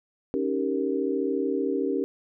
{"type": "chord", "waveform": "sine", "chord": "Eb dominant seventh", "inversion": "third", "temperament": "equal", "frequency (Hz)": [277.2, 311.1, 392, 466.2], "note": ["Db4", "Eb4", "G4", "Bb4"], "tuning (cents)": [0, 0, 0, 0], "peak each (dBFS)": [-28, -32, -28, -30], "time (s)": [0.34, 2.04], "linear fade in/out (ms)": 0, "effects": []}